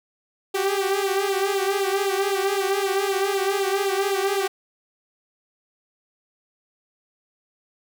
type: tone with flanger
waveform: sawtooth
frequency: 392 Hz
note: G4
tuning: in tune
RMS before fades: -23 dBFS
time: 0.54-4.48 s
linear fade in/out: 10 ms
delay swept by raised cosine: 0.25 to 5.05 ms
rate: 3.9 Hz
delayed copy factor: +0.75
effects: none